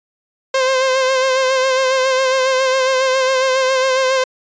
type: tone with vibrato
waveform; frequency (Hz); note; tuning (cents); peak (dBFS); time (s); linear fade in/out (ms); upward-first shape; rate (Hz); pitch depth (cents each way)
sawtooth; 523.3; C5; 0; -9; 0.54-4.24; 5; sine; 7.3; 36
effects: resampled to 16000 Hz